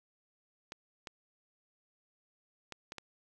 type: clicks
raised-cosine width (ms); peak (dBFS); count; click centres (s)
0.2; -25; 5; 0.721 / 1.072 / 2.723 / 2.921 / 2.983
effects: none